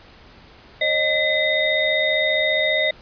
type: tone cluster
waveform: sine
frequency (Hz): 545 / 620 / 2024 / 3697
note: C#5 / D#5 / B6 / A#7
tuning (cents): -29 / -6 / +42 / -15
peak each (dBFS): -28 / -22 / -20 / -24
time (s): 0.81-2.91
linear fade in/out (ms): 5
effects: pink hiss -47 dBFS RMS until 3.01 s + resampled to 11025 Hz